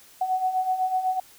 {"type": "beating tone pair", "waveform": "sine", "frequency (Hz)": [740, 748], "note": ["F#5", "F#5"], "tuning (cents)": [0, 19], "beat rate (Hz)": 8, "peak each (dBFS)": [-29, -23], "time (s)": [0.21, 1.2], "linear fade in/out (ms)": 5, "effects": ["white hiss -52 dBFS RMS until 1.38 s"]}